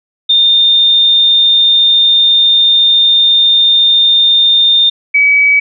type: tone pair in turn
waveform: sine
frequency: 3627 / 2278 Hz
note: A#7 / C#7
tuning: -48 / +47 cents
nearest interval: minor sixth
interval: 805 cents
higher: first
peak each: -5 dBFS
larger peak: neither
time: 0.29-4.9 / 5.14-5.6 s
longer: first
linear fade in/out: 10 ms
effects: none